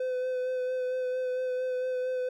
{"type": "tone with vibrato", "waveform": "triangle", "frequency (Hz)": 508, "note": "B4", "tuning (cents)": 49, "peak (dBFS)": -26, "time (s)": [0, 2.29], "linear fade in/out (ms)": 5, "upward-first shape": "sine", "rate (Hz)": 4.4, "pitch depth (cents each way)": 17, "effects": []}